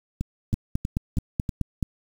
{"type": "two click trains", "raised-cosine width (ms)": 5, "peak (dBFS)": [-11, -14], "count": [7, 5], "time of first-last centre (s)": [[0.54, 1.828], [0.21, 1.492]], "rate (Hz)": [4.66, 3.12], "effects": ["7-bit"]}